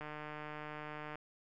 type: click train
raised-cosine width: 0.5 ms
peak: -30 dBFS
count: 174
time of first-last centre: 0.01-1.156 s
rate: 151 Hz
effects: none